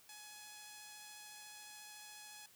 5% pulse tone with vibrato, 843 Hz, G#5, 26 cents sharp, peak -40 dBFS, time 0.09-2.46 s, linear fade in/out 2 ms, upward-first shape triangle, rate 14 Hz, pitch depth 11 cents each way, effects white hiss -65 dBFS RMS until 2.55 s

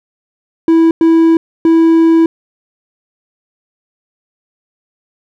triangle tone bursts at uneven times, 327.9 Hz, E4, 9 cents flat, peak -3 dBFS, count 3, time 0.68-0.91 / 1.01-1.37 / 1.65-2.26 s, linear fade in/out 2 ms, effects none

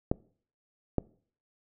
clicks, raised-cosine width 2 ms, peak -12 dBFS, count 2, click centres 0.115 / 0.983 s, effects noise-tail reverb RT60 0.5 s tail -23 dB re dry

